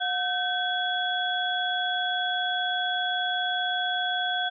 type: tone cluster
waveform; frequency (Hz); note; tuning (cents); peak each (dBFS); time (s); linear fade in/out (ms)
sine; 723 / 1538 / 3363; F#5 / G6 / G#7; -40 / -33 / +21; -29; 0-4.5; 20
effects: none